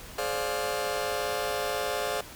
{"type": "chord", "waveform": "sawtooth", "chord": "D half-diminished seventh", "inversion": "second", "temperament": "just", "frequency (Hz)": [422.9, 528.6, 587.3, 704.8], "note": ["Ab4", "C5", "D5", "F5"], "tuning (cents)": [31, 18, 0, 16], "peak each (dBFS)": -30, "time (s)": [0.18, 2.21], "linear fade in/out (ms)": 5, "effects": ["pink hiss -45 dBFS RMS until 2.35 s"]}